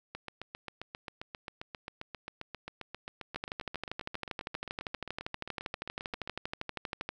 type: two click trains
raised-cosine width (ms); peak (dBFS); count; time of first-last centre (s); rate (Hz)
0.3; -19 / -24; 48 / 47; 3.36-7.09 / 0.15-6.275; 12.6 / 7.51
effects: none